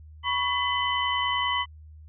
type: tone cluster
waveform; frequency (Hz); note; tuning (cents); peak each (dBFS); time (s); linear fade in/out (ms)
sine; 979 / 1109 / 2010 / 3035; B5 / C#6 / B6 / F#7; -15 / 0 / +30 / +43; -29; 0.23-1.66; 50
effects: added 77 Hz sine -44 dBFS peak until 2.08 s